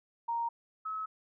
sine tone pair in turn, 932.3 / 1288.4 Hz, A#5 / E6, 0 / -40 cents, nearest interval tritone, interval 560 cents, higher second, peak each -30 / -34 dBFS, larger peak first, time 0.28-0.49 / 0.85-1.06 s, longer neither, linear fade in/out 10 ms, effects none

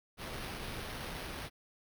pink noise with sample-and-hold, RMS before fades -42 dBFS, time 0.17-1.5 s, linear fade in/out 50 ms, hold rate 7350 Hz, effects none

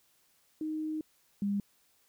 sine tone pair in turn, 311.1 / 201.4 Hz, D#4 / G3, 0 / +47 cents, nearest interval minor sixth, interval 753 cents, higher first, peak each -32 / -28 dBFS, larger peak second, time 0.61-1.01 / 1.42-1.6 s, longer first, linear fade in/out 2 ms, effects white hiss -69 dBFS RMS until 2.08 s

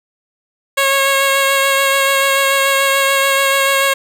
10% pulse tone with vibrato, 547 Hz, C#5, 23 cents flat, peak -3 dBFS, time 0.77-3.94 s, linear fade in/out 10 ms, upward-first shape sine, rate 6.9 Hz, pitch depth 14 cents each way, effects none

